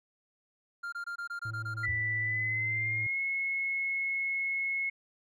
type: tone bursts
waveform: triangle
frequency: 1396.9 Hz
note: F6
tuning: in tune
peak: -33 dBFS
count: 9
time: 0.83-1.861 s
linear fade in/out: 10 ms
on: 95 ms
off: 22 ms
type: tone with vibrato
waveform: triangle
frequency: 110 Hz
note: A2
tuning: in tune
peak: -35 dBFS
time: 1.45-3.07 s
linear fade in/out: 5 ms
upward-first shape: sine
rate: 17 Hz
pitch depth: 34 cents each way
type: tone with pitch glide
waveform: sine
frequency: 1975.5 to 2179 Hz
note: B6 to C#7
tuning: 0 to -30 cents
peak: -29 dBFS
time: 1.83-4.9 s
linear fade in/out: 10 ms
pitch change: +170 cents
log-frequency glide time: 2.2-3.2 s
type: tone with exponential decay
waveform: sine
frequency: 83.2 Hz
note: E2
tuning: 17 cents sharp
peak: -33 dBFS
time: 1.88-2.1 s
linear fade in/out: 5 ms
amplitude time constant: 47 ms
effects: none